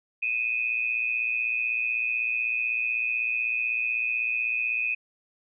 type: tone pair together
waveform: sine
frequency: 2478 / 2594 Hz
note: D#7 / E7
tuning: -8 / -28 cents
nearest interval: minor second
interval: 80 cents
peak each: -26 / -29 dBFS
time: 0.22-4.95 s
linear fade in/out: 10 ms
effects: none